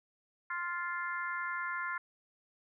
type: harmonic tone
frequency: 349.2 Hz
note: F4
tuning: in tune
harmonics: 3 / 4 / 5 / 6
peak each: -39 / -38 / -40 / -44 dBFS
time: 0.5-1.98 s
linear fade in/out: 5 ms
effects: none